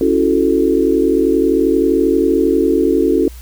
sine chord, F# minor seventh, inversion second, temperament equal, 277.2 / 329.6 / 370 / 440 Hz, C#4 / E4 / F#4 / A4, 0 / 0 / 0 / 0 cents, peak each -16 dBFS, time 0.01-3.28 s, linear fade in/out 2 ms, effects added 60 Hz sine -31 dBFS peak until 3.41 s + white hiss -43 dBFS RMS until 3.41 s

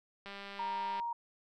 click train, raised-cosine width 0.3 ms, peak -30 dBFS, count 148, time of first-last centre 0.26-0.999 s, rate 199 Hz
sine tone, 939 Hz, A#5, 12 cents sharp, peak -34 dBFS, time 0.59-1.13 s, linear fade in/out 5 ms
effects none

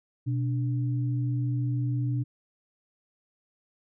sine tone pair together, 124.4 / 292.3 Hz, B2 / D4, +13 / -8 cents, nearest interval octave + minor third, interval 1479 cents, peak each -25 / -35 dBFS, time 0.26-2.24 s, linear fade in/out 20 ms, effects none

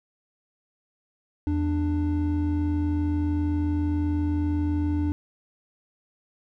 triangle tone pair together, 82.71 / 295.7 Hz, E2 / D4, +6 / +12 cents, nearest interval octave + minor seventh, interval 2206 cents, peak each -23 dBFS, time 1.47-5.12 s, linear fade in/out 0 ms, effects none

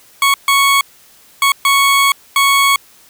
20% pulse tone bursts at uneven times, 1108.7 Hz, C#6, in tune, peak -4 dBFS, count 5, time 0.22-0.34 / 0.48-0.81 / 1.42-1.52 / 1.65-2.12 / 2.36-2.76 s, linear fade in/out 2 ms, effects white hiss -46 dBFS RMS until 3.09 s

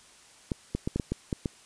clicks, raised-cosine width 3 ms, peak -15 dBFS, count 8, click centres 0.518 / 0.75 / 0.875 / 0.96 / 0.998 / 1.12 / 1.328 / 1.458 s, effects white hiss -55 dBFS RMS until 1.65 s + resampled to 22050 Hz

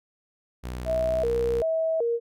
sawtooth tone with pitch glide, 61.74 to 62.71 Hz, B1 to B1, 0 to +27 cents, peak -28 dBFS, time 0.63-1.63 s, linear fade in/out 20 ms, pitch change +27 cents, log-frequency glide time 0.81-1.31 s
sine tone with vibrato, 550 Hz, C#5, 14 cents flat, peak -22 dBFS, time 0.85-2.2 s, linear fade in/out 50 ms, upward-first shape square, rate 1.3 Hz, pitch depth 280 cents each way
effects none

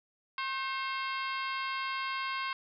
harmonic tone with a mistuned harmonic, 536 Hz, C5, 42 cents sharp, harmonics 2 / 3 / 4 / 5 / 6 / 7 / 8 / 9, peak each -35 / -40 / -40 / -42 / -45 / -49 / -48 / -49 dBFS, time 0.38-2.53 s, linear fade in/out 2 ms, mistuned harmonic 3, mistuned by -65 cents, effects none

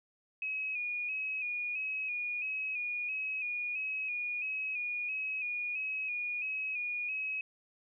sine tone with vibrato, 2500 Hz, D#7, 8 cents sharp, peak -33 dBFS, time 0.42-7.41 s, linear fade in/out 2 ms, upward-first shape square, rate 1.5 Hz, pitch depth 38 cents each way, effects none

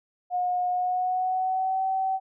sine tone with pitch glide, 721 to 763.9 Hz, F#5 to G5, -45 to -45 cents, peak -23 dBFS, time 0.3-2.2 s, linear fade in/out 50 ms, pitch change +100 cents, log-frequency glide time 0.69-1.83 s, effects none

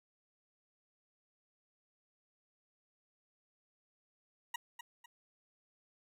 20% pulse tone with echo, 954 Hz, A#5, 40 cents sharp, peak -31 dBFS, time 4.54-4.56 s, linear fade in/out 5 ms, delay 250 ms, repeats 2, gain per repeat -9 dB, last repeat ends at 5.06 s, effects none

